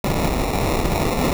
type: noise with sample-and-hold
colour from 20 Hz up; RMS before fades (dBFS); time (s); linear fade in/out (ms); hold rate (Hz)
pink; -20; 0.04-1.33; 2; 1575
effects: none